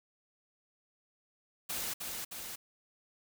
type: noise with echo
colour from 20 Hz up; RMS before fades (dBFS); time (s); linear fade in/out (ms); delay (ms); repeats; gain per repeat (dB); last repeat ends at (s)
white; -37; 1.69-1.94; 10; 310; 2; -3; 2.56
effects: none